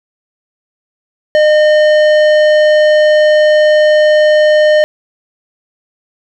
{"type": "tone with tanh clipping", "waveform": "sine", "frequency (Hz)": 609, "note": "D#5", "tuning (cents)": -37, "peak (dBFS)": -7, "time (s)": [1.35, 4.84], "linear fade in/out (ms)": 0, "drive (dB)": 13, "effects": []}